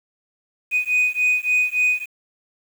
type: beating tone pair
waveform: sine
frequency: 2489 / 2492.5 Hz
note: D#7 / D#7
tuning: 0 / +2 cents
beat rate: 3.5 Hz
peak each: -18 / -18 dBFS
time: 0.71-2.06 s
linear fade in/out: 50 ms
effects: tanh soft clip ceiling -13 dBFS + 7-bit